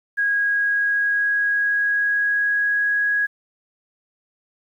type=tone with pitch glide; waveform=sine; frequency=1644 to 1661.2 Hz; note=G#6 to G#6; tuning=-18 to 0 cents; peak=-17 dBFS; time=0.17-3.27 s; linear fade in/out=20 ms; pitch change=+18 cents; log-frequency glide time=0.33-3.13 s; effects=9-bit